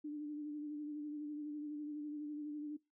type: tone with vibrato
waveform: sine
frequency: 297.4 Hz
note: D4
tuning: 22 cents sharp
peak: -40 dBFS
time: 0.04-2.77 s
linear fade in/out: 10 ms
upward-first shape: sine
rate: 12 Hz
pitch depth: 30 cents each way
effects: noise-tail reverb RT60 0.2 s tail -20 dB re dry